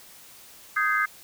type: chord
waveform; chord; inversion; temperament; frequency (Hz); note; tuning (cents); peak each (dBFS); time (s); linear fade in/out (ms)
sine; Ab major seventh; second; just; 1245.9 / 1557.4 / 1661.2 / 2077; Eb6 / G6 / Ab6 / C7; +2 / -12 / 0 / -13; -25 / -26 / -28 / -28; 0.76-1.06; 10
effects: white hiss -49 dBFS RMS until 1.23 s